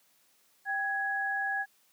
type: tone pair together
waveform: sine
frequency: 787 / 1667.6 Hz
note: G5 / G#6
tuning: +7 / +7 cents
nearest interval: octave + minor second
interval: 1300 cents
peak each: -34 / -30 dBFS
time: 0.65-1.66 s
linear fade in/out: 50 ms
effects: white hiss -67 dBFS RMS until 1.92 s + high-pass 150 Hz 12 dB/octave